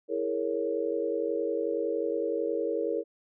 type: chord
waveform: sine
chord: A# half-diminished seventh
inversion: second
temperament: equal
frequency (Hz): 329.6 / 415.3 / 466.2 / 554.4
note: E4 / G#4 / A#4 / C#5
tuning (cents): 0 / 0 / 0 / 0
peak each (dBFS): -34 / -33 / -30 / -34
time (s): 0.08-3.04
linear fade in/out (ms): 50
effects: none